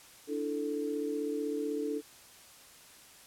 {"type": "chord", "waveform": "sine", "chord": "D suspended second", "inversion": "none", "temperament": "equal", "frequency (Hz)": [293.7, 329.6, 440], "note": ["D4", "E4", "A4"], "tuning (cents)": [0, 0, 0], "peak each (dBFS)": [-35, -40, -34], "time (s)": [0.27, 2.02], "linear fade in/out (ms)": 50, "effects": ["white hiss -55 dBFS RMS until 3.26 s", "low-pass 12000 Hz 12 dB/octave"]}